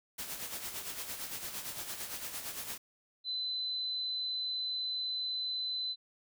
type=noise with tremolo; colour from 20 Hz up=white; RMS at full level=-39 dBFS; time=0.18-2.78 s; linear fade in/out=10 ms; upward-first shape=sine; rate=8.8 Hz; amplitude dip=55%
type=tone; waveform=sine; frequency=4028 Hz; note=B7; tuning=33 cents sharp; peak=-33 dBFS; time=3.24-5.96 s; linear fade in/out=50 ms
effects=none